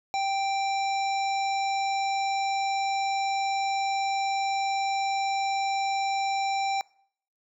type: harmonic tone with a mistuned harmonic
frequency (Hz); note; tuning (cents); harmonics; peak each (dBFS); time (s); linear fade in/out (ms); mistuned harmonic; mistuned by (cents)
784; G5; 0; 1 / 3 / 5 / 7 / 9; -25 / -35 / -39 / -42 / -44; 0.14-6.81; 0; 5; +20
effects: noise-tail reverb RT60 0.6 s tail -23 dB re dry